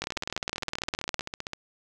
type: two click trains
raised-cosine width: 0.2 ms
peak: -16 / -12 dBFS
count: 24 / 24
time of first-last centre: 0.04-1.534 / 0.02-1.193 s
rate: 15.4 / 19.6 Hz
effects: none